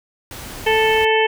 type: noise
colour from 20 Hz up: pink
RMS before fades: -33 dBFS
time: 0.31-1.05 s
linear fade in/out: 2 ms
type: harmonic tone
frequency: 440 Hz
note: A4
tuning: in tune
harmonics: 1 / 2 / 4 / 5 / 6 / 7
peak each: -16 / -19 / -22 / -23 / -24 / -24 dBFS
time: 0.66-1.27 s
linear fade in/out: 10 ms
effects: none